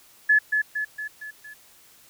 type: tone with echo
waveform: sine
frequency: 1714 Hz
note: A6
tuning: 46 cents flat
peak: -14 dBFS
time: 0.29-0.39 s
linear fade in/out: 10 ms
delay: 230 ms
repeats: 5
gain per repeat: -5 dB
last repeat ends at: 1.54 s
effects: white hiss -54 dBFS RMS until 2.09 s